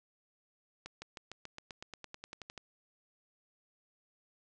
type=accelerating click train; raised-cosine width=0.2 ms; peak=-27 dBFS; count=16; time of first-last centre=0.86-2.577 s; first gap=160 ms; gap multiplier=0.95; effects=resampled to 22050 Hz + 11-bit